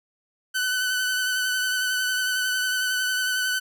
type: tone with vibrato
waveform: sawtooth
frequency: 1506 Hz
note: F#6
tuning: 30 cents sharp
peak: -19 dBFS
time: 0.54-3.6 s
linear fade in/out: 20 ms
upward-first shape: sine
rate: 11 Hz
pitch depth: 24 cents each way
effects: none